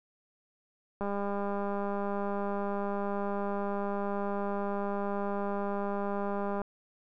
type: click train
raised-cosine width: 1 ms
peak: -21 dBFS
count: 1128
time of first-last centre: 1.01-6.617 s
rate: 201 Hz
effects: none